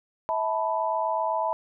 sine chord, E suspended fourth, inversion none, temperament equal with one note detuned, 647.6 / 880 / 987.8 Hz, E5 / A5 / B5, -31 / 0 / 0 cents, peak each -28 dBFS, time 0.29-1.53 s, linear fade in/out 0 ms, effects none

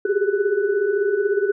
sine tone cluster, 370.9 / 395.7 / 412.3 / 429.5 / 1487 Hz, F#4 / G4 / G#4 / A4 / F#6, +4 / +16 / -13 / -42 / +8 cents, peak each -28 / -21 / -21 / -28 / -30 dBFS, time 0.05-1.52 s, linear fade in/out 5 ms, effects none

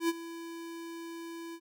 square tone with ADSR envelope, 333.9 Hz, E4, 22 cents sharp, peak -25 dBFS, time 0-1.6 s, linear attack 88 ms, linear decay 34 ms, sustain -16 dB, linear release 60 ms, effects none

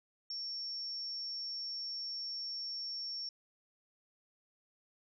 sine tone, 5470 Hz, F8, 37 cents flat, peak -38 dBFS, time 0.3-3.29 s, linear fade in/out 2 ms, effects none

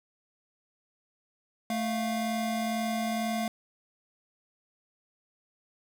square tone pair together, 220 / 702.1 Hz, A3 / F5, 0 / +9 cents, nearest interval octave + minor sixth, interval 2009 cents, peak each -31 / -33 dBFS, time 1.7-3.48 s, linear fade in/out 2 ms, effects none

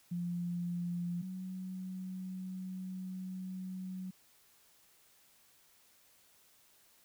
sine tone pair in turn, 174.61 / 186.24 Hz, F3 / F#3, 0 / +12 cents, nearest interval minor second, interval 112 cents, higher second, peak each -34 / -39 dBFS, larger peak first, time 0.11-1.22 / 1.22-4.11 s, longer second, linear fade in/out 10 ms, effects white hiss -66 dBFS RMS until 7.04 s

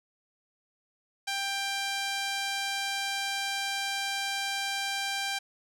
sawtooth tone with band-pass filter, 790 Hz, G5, 13 cents sharp, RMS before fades -32 dBFS, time 1.27-5.39 s, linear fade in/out 10 ms, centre 4000 Hz, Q 0.66, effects none

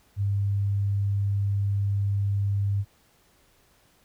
sine tone, 100 Hz, G2, 35 cents sharp, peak -22 dBFS, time 0.16-2.85 s, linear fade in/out 50 ms, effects pink hiss -62 dBFS RMS until 4.04 s

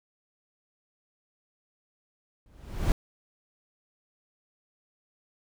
brown noise with exponential growth, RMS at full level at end -21 dBFS, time 2.46-2.92 s, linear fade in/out 1 ms, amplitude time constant 100 ms, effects none

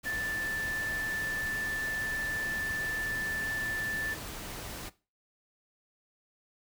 sine tone in noise, 1760 Hz, A6, in tune, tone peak -31 dBFS, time 0.05-4.15 s, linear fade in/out 20 ms, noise pink, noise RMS -41 dBFS, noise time 0.03-4.9 s, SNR +7 dB, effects noise-tail reverb RT60 0.3 s tail -18 dB re dry

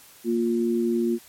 sine tone pair together, 233.1 / 351.1 Hz, A#3 / F4, 0 / +9 cents, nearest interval perfect fifth, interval 709 cents, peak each -23 dBFS, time 0.24-1.19 s, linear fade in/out 50 ms, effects white hiss -50 dBFS RMS until 1.28 s + MP3 64 kbps

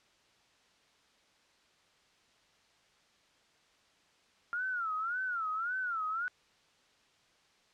sine tone with vibrato, 1386 Hz, F6, 14 cents flat, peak -32 dBFS, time 4.53-6.28 s, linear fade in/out 0 ms, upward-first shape sine, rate 1.8 Hz, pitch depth 170 cents each way, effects white hiss -67 dBFS RMS until 7.73 s + low-pass 5000 Hz 12 dB/octave

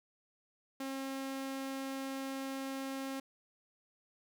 sawtooth tone, 269.2 Hz, C4, 49 cents sharp, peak -34 dBFS, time 0.8-3.2 s, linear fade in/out 5 ms, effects none

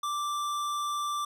sine tone with hard clipping, 1174.7 Hz, D6, in tune, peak -31 dBFS, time 0.03-1.25 s, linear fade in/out 5 ms, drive 16 dB, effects none

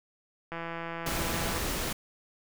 click train, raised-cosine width 0.5 ms, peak -22 dBFS, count 178, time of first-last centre 0.52-1.58 s, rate 167 Hz
pink noise, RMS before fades -32 dBFS, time 1.06-1.93 s, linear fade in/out 5 ms
effects none

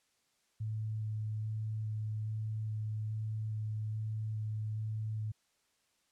sine tone with vibrato, 108.4 Hz, A2, 25 cents flat, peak -34 dBFS, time 0.6-5.32 s, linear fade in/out 10 ms, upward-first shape square, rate 1.2 Hz, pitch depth 8 cents each way, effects white hiss -75 dBFS RMS until 6.11 s + low-pass 9000 Hz 12 dB/octave

